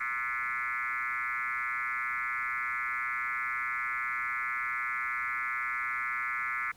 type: tone with frequency modulation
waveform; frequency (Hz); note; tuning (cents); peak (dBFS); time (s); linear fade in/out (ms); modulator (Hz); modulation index
sine; 1720; A6; -40; -30; 0-6.72; 10; 126; 4.2
effects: pink hiss -60 dBFS RMS until 6.76 s